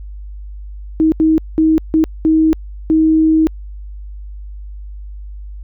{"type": "tone bursts at uneven times", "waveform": "sine", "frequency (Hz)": 317, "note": "D#4", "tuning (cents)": 32, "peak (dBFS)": -8, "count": 6, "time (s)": [[1, 1.12], [1.2, 1.38], [1.58, 1.78], [1.94, 2.04], [2.25, 2.53], [2.9, 3.47]], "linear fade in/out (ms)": 0, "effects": ["added 50 Hz sine -27 dBFS peak until 5.63 s"]}